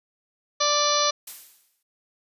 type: harmonic tone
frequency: 587.3 Hz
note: D5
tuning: in tune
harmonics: 1 / 2 / 3 / 4 / 5 / 6 / 7 / 8 / 9 / 10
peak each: -26 / -24 / -35 / -35 / -36 / -29 / -27 / -31 / -34 / -27 dBFS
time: 0.6-1.11 s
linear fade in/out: 10 ms
type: noise with exponential decay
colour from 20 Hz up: blue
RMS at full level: -34 dBFS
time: 1.27-1.83 s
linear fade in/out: 5 ms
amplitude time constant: 120 ms
effects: resampled to 32000 Hz